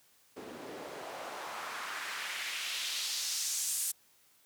white noise with band-pass filter sweep, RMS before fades -38 dBFS, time 0.36-3.92 s, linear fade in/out 10 ms, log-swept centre 300 to 9500 Hz, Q 1.5, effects white hiss -66 dBFS RMS until 4.45 s + high-pass 60 Hz 12 dB/octave

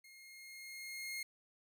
sawtooth tone with level ramp, 2142 Hz, C7, 40 cents sharp, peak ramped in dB -54 to -36 dBFS, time 0.04-1.23 s, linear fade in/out 5 ms, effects none

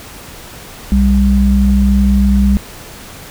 sine tone pair together, 62.7 / 199.06 Hz, B1 / G3, +27 / +27 cents, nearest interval octave + minor sixth, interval 2000 cents, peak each -10 dBFS, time 0.92-2.57 s, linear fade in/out 0 ms, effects pink hiss -33 dBFS RMS until 3.3 s

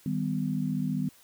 sine chord, Eb augmented, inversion none, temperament equal with one note detuned, 155.56 / 196 / 251 Hz, Eb3 / G3 / B3, 0 / 0 / +28 cents, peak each -31 dBFS, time 0.06-1.09 s, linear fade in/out 2 ms, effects white hiss -58 dBFS RMS until 1.23 s

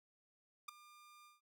sawtooth tone with ADSR envelope, 1200 Hz, D6, 37 cents sharp, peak -37 dBFS, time 0.68-1.41 s, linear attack 8 ms, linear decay 8 ms, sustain -19 dB, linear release 160 ms, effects none

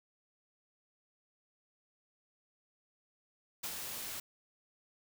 white noise with ADSR envelope, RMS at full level -38 dBFS, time 3.63-4.2 s, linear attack 12 ms, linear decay 53 ms, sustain -4 dB, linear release 4 ms, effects none

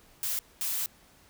blue noise bursts at uneven times, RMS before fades -31 dBFS, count 2, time 0.23-0.39 / 0.61-0.86 s, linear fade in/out 0 ms, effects pink hiss -59 dBFS RMS until 1.29 s

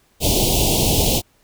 pink band-stop noise, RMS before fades -17 dBFS, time 0.2-1.22 s, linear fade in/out 50 ms, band 830 to 2700 Hz, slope 48 dB/octave, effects pink hiss -59 dBFS RMS until 1.43 s

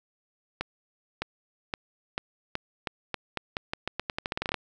accelerating click train, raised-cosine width 0.3 ms, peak -13 dBFS, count 22, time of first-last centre 0.61-4.543 s, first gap 610 ms, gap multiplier 0.85, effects none

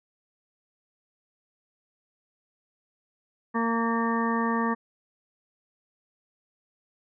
harmonic tone with a mistuned harmonic, 230 Hz, A#3, 23 cents flat, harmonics 1 / 2 / 3 / 4 / 5 / 7 / 8, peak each -26 / -32 / -39 / -31 / -30 / -41 / -34 dBFS, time 3.54-4.75 s, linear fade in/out 20 ms, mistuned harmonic 8, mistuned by -17 cents, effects none

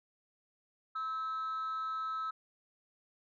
sine tone with amplitude modulation, 1300 Hz, E6, 24 cents flat, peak -30 dBFS, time 0.95-2.31 s, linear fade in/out 10 ms, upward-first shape sine, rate 279 Hz, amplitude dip 50%, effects tanh soft clip ceiling -32 dBFS

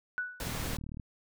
sine tone with exponential decay, 1480 Hz, F#6, in tune, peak -28 dBFS, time 0.18-0.53 s, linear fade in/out 0 ms, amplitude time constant 76 ms
pink noise, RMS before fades -37 dBFS, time 0.4-0.77 s, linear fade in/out 2 ms
click train, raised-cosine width 5 ms, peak -29 dBFS, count 21, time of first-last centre 0.47-0.998 s, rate 37.9 Hz
effects none

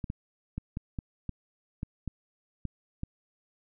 clicks, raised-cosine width 5 ms, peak -21 dBFS, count 10, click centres 0.042 / 0.101 / 0.58 / 0.771 / 0.988 / 1.293 / 1.831 / 2.077 / 2.653 / 3.034 s, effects none

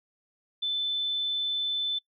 sine tone, 3520 Hz, A7, in tune, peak -26 dBFS, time 0.62-1.99 s, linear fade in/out 10 ms, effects noise-tail reverb RT60 0.1 s tail -24 dB re dry

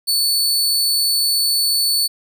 sawtooth tone, 4463 Hz, C#8, 11 cents sharp, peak -12 dBFS, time 0.07-2.08 s, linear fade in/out 20 ms, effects none

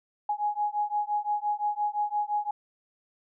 sine beating tone pair, 830.6 / 836.4 Hz, G#5 / G#5, 0 / +12 cents, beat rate 5.8 Hz, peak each -29 dBFS, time 0.29-2.51 s, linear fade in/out 5 ms, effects none

